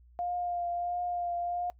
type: tone with vibrato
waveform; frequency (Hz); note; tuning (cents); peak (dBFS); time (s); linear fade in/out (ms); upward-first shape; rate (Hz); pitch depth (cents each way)
sine; 703; F5; +11; -30; 0.19-1.7; 0; triangle; 1.5; 21
effects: noise-tail reverb RT60 0.1 s tail -22 dB re dry + added 60 Hz sine -55 dBFS peak until 1.79 s